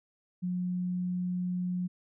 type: tone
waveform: sine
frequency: 180.1 Hz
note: F#3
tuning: 46 cents flat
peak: -29 dBFS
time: 0.42-1.88 s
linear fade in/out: 20 ms
effects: none